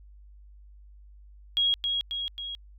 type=tone with echo; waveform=sine; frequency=3297 Hz; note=G#7; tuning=13 cents flat; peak=-21 dBFS; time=1.57-1.74 s; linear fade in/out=0 ms; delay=270 ms; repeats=3; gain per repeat=-4 dB; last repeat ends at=2.55 s; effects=added 50 Hz sine -48 dBFS peak until 2.78 s